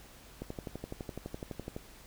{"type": "click train", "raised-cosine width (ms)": 2, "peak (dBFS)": -25, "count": 17, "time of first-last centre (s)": [0.42, 1.765], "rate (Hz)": 11.9, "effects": ["added 50 Hz sine -58 dBFS peak until 2.06 s", "pink hiss -55 dBFS RMS until 2.06 s"]}